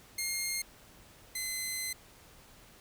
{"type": "tone pair in turn", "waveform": "10% pulse", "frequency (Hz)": [2129, 2050], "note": ["C7", "C7"], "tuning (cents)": [30, -36], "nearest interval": "minor second", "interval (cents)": 66, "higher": "first", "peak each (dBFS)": [-23, -25], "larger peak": "first", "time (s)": [[0.18, 0.62], [1.35, 1.93]], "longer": "second", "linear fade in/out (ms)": 5, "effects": ["pink hiss -57 dBFS RMS until 2.8 s"]}